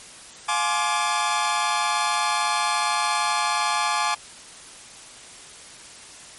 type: chord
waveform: sawtooth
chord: D half-diminished seventh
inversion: first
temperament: just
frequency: 704.8 / 845.8 / 1057.2 / 1174.7 Hz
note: F5 / Ab5 / C6 / D6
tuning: +16 / +31 / +18 / 0 cents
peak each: -27 / -21 / -24 / -21 dBFS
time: 0.48-4.15 s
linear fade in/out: 10 ms
effects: white hiss -43 dBFS RMS until 6.38 s + MP3 48 kbps